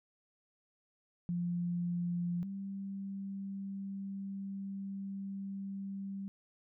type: tone pair in turn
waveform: sine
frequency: 174.61 / 195.99 Hz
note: F3 / G3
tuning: 0 / 0 cents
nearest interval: major second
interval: 200 cents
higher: second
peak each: -32 / -38 dBFS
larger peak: first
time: 1.29-2.43 / 2.43-6.28 s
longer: second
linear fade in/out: 0 ms
effects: none